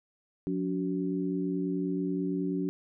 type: tone cluster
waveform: sine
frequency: 180.1 / 285.9 / 375.2 Hz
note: F#3 / D4 / F#4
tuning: -46 / -46 / +24 cents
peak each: -32 / -31 / -35 dBFS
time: 0.47-2.69 s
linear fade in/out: 0 ms
effects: none